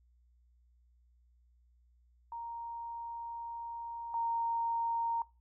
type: tone pair in turn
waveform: sine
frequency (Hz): 932.3 / 926.4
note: A#5 / A#5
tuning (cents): 0 / -11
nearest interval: unison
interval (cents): 11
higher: first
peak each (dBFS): -39 / -31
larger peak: second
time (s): 2.32-4.14 / 4.14-5.22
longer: first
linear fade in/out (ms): 2
effects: noise-tail reverb RT60 0.3 s tail -22 dB re dry + added 60 Hz sine -64 dBFS peak until 5.4 s